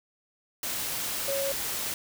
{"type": "tone in noise", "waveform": "sine", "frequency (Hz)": 551, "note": "C#5", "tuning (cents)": -11, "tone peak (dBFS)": -28, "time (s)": [1.28, 1.52], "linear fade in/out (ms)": 2, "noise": "white", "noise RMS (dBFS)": -32, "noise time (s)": [0.63, 1.94], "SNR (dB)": 1, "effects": []}